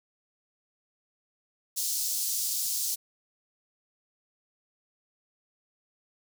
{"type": "high-pass noise", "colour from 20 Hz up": "pink", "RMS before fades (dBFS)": -30, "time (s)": [1.76, 2.96], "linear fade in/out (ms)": 20, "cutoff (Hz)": 5000, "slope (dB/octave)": 24, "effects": []}